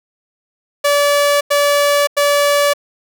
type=tone bursts; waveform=sawtooth; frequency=576 Hz; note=D5; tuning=34 cents flat; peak=-7 dBFS; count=3; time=0.84-2.736 s; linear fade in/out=10 ms; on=570 ms; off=93 ms; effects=none